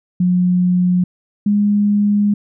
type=tone pair in turn; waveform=sine; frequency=180 / 205.6 Hz; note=F#3 / G#3; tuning=-47 / -17 cents; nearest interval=major second; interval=230 cents; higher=second; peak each=-11 dBFS; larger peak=neither; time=0.2-1.04 / 1.46-2.34 s; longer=second; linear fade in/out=5 ms; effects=none